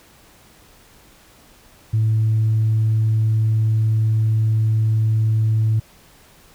sine tone, 110 Hz, A2, in tune, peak -13 dBFS, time 1.93-5.8 s, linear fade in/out 10 ms, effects tanh soft clip ceiling -11 dBFS + pink hiss -50 dBFS RMS until 6.54 s

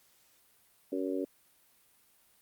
harmonic tone, 93.7 Hz, F#2, 22 cents sharp, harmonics 3 / 4 / 5 / 6, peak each -34 / -36 / -38 / -40 dBFS, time 0.92-1.25 s, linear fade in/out 5 ms, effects white hiss -66 dBFS RMS until 2.41 s + Opus 48 kbps

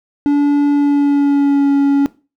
triangle tone with pitch glide, 287.9 to 280.2 Hz, D4 to C#4, -34 to +19 cents, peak -7 dBFS, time 0.26-2.06 s, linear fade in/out 0 ms, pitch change -47 cents, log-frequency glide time 0.71-1.71 s, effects noise-tail reverb RT60 0.3 s tail -18 dB re dry

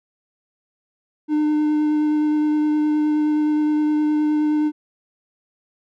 triangle tone with vibrato, 302.4 Hz, D#4, 49 cents flat, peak -14 dBFS, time 1.28-4.72 s, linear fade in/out 50 ms, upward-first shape triangle, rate 9.6 Hz, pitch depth 11 cents each way, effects none

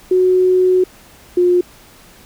sine tone pair in turn, 368.3 / 356.4 Hz, F#4 / F4, -8 / +35 cents, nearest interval minor second, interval 57 cents, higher first, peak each -9 / -9 dBFS, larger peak neither, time 0.11-0.84 / 1.37-1.61 s, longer first, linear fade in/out 5 ms, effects pink hiss -44 dBFS RMS until 2.25 s

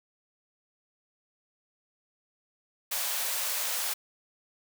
white high-pass noise, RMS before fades -31 dBFS, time 2.91-3.94 s, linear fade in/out 10 ms, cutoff 480 Hz, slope 48 dB/octave, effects none

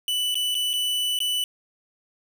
45% pulse tone with dropouts, 2978 Hz, F#7, 11 cents sharp, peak -22 dBFS, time 0.08-1.44 s, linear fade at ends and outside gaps 1 ms, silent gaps 0.344-0.354 / 0.545-0.551 / 0.732-0.737 / 1.19-1.203 s, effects none

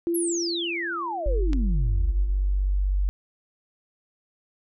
sine tone with exponential decay, 340 Hz, F4, 46 cents flat, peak -21 dBFS, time 0.07-2.79 s, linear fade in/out 0 ms, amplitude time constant 590 ms
sine exponential sweep, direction down, 11750 to 35.8 Hz, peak -27 dBFS, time 0.14-2.31 s, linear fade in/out 10 ms
sine tone, 48 Hz, G1, 36 cents flat, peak -20 dBFS, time 1.26-3.09 s, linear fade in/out 0 ms
click, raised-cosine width 0.2 ms, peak -19 dBFS, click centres 1.532 s
effects none

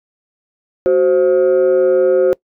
sine tone pair together, 372.3 / 526.9 Hz, F#4 / C5, +11 / +12 cents, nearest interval tritone, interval 601 cents, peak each -10 dBFS, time 0.86-2.33 s, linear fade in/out 0 ms, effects noise-tail reverb RT60 0.1 s tail -24 dB re dry + tanh soft clip ceiling -6 dBFS

